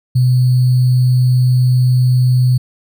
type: tone with sample-and-hold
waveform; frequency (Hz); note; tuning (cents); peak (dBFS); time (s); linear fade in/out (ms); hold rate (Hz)
sine; 126.2; B2; +38; -8; 0.15-2.58; 10; 4410
effects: none